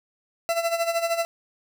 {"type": "tone with tremolo", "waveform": "40% pulse", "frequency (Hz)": 672, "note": "E5", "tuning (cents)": 33, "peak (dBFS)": -19, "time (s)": [0.49, 1.25], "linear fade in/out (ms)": 0, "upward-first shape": "sine", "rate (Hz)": 13, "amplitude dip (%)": 70, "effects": []}